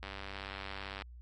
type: click train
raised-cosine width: 0.3 ms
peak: -26 dBFS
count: 98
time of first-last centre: 0.03-1.021 s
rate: 97.9 Hz
effects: added 60 Hz sine -48 dBFS peak until 1.21 s + AAC 32 kbps